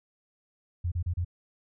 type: tone bursts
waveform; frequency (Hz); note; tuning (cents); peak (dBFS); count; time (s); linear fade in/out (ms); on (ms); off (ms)
sine; 87.4; F2; +2; -26; 4; 0.84-1.248; 10; 78; 32
effects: none